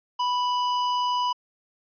square tone, 987.8 Hz, B5, in tune, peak -23 dBFS, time 0.19-1.33 s, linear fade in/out 10 ms, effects resampled to 11025 Hz

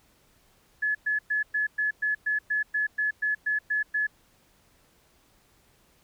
sine tone bursts, 1709 Hz, G#6, 49 cents sharp, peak -23 dBFS, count 14, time 0.82-4.07 s, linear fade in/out 10 ms, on 130 ms, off 110 ms, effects pink hiss -63 dBFS RMS until 6.03 s

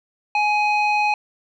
square tone with low-pass filter, 837 Hz, G#5, 13 cents sharp, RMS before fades -19 dBFS, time 0.35-1.14 s, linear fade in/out 2 ms, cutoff 2900 Hz, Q 2.5, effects none

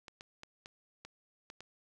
clicks, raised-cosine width 0.2 ms, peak -30 dBFS, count 7, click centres 0.082 / 0.209 / 0.434 / 0.659 / 1.05 / 1.501 / 1.606 s, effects none

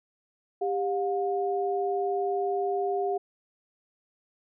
sine tone pair together, 396.8 / 716 Hz, G4 / F5, +21 / +43 cents, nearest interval minor seventh, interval 1022 cents, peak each -27 / -29 dBFS, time 0.61-3.18 s, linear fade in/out 10 ms, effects none

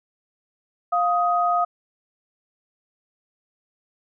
sine tone pair together, 703 / 1252.6 Hz, F5 / D#6, +11 / +11 cents, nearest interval minor seventh, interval 1000 cents, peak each -20 / -21 dBFS, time 0.92-1.65 s, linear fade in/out 10 ms, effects none

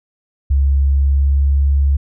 sine tone with pitch glide, 69 to 69.8 Hz, C#2 to C#2, -7 to +13 cents, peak -10 dBFS, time 0.5-1.97 s, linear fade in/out 10 ms, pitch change +20 cents, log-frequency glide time 0.83-1.63 s, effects none

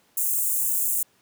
white high-pass noise, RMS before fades -24 dBFS, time 0.17-1.03 s, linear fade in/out 5 ms, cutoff 7200 Hz, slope 48 dB/octave, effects pink hiss -62 dBFS RMS until 1.21 s + high-pass 150 Hz 12 dB/octave

